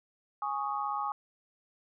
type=chord; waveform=sine; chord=Ab suspended fourth; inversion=none; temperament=equal; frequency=830.6 / 1108.7 / 1244.5 Hz; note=Ab5 / Db6 / Eb6; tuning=0 / 0 / 0 cents; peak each=-34 / -35 / -36 dBFS; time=0.42-1.12 s; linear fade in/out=2 ms; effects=none